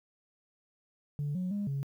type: tone with pitch steps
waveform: sine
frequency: 145.3 / 182.7 / 203.8 / 138.7 Hz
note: D3 / F#3 / G#3 / C#3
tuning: -18 / -22 / -32 / +1 cents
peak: -29 dBFS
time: 1.19-1.83 s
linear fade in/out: 0 ms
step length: 160 ms
effects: tanh soft clip ceiling -28 dBFS + 11-bit